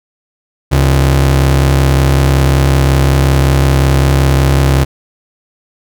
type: ring-modulated tone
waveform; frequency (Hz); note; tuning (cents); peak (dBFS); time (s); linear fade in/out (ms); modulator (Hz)
45% pulse; 103.3; G#2; -9; -4; 0.71-4.85; 20; 32.7
effects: none